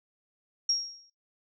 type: tone with exponential decay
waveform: sine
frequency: 5588 Hz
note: F8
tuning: in tune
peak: -21 dBFS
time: 0.69-1.1 s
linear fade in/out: 5 ms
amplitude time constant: 88 ms
effects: noise-tail reverb RT60 0.2 s tail -25 dB re dry